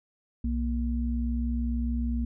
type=tone pair together; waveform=sine; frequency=62.38 / 235.5 Hz; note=B1 / A#3; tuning=+18 / +18 cents; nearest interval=octave + major seventh; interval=2300 cents; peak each=-27 / -30 dBFS; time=0.44-2.25 s; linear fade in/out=5 ms; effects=none